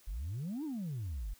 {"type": "exponential two-way sweep", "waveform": "sine", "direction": "up then down", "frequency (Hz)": [41.2, 326.4, 41.2], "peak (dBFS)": -34, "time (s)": [0.07, 1.34], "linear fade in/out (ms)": 10, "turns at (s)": 0.64, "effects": ["tanh soft clip ceiling -34 dBFS", "white hiss -63 dBFS RMS until 1.39 s"]}